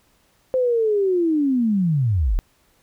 sine linear sweep, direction down, 522 to 32.36 Hz, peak -16 dBFS, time 0.54-2.39 s, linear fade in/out 0 ms, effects pink hiss -61 dBFS RMS until 2.82 s

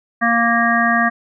harmonic tone, 233.1 Hz, A#3, in tune, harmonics 1 / 3 / 5 / 7 / 8, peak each -19 / -19 / -19 / -19 / -19 dBFS, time 0.21-1.1 s, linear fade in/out 20 ms, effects none

